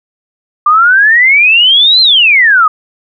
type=exponential two-way sweep; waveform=sine; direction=up then down; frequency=1177 to 4186 to 1212 Hz; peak=-3 dBFS; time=0.66-2.68 s; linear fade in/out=5 ms; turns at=2.01 s; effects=none

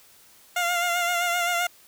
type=tone with vibrato; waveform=15% pulse; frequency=700 Hz; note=F5; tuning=4 cents sharp; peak=-16 dBFS; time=0.56-1.67 s; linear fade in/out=5 ms; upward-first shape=sine; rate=7.7 Hz; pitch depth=36 cents each way; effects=white hiss -54 dBFS RMS until 1.87 s

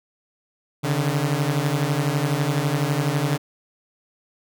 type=beating tone pair; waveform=sawtooth; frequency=138.59 / 150.59 Hz; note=C#3 / D3; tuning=0 / +44 cents; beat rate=12 Hz; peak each=-19 / -19 dBFS; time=0.83-3.38 s; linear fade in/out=20 ms; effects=none

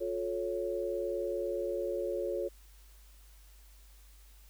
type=tone cluster; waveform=sine; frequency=355.4 / 435 / 555 Hz; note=F4 / A4 / C#5; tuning=+30 / -20 / +2 cents; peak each=-36 / -37 / -35 dBFS; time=0-2.49 s; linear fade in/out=20 ms; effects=added 50 Hz sine -54 dBFS peak until 4.49 s + white hiss -63 dBFS RMS until 4.49 s

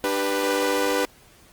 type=chord; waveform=sawtooth; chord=G major; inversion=second; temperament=equal with one note detuned; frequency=297.6 / 392 / 493.9 Hz; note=D4 / G4 / B4; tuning=+23 / 0 / 0 cents; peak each=-23 / -23 / -19 dBFS; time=0.04-1.05 s; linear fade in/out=0 ms; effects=pink hiss -53 dBFS RMS until 1.52 s + Opus 24 kbps

